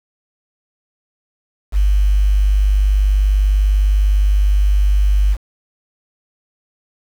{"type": "tone with quantisation", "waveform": "sine", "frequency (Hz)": 49.84, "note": "G1", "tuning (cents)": 29, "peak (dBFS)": -10, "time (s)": [1.72, 5.37], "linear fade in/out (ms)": 50, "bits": 6, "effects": []}